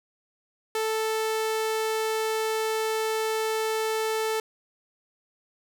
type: tone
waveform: sawtooth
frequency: 440 Hz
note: A4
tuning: in tune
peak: -21 dBFS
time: 0.75-4.4 s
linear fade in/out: 2 ms
effects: none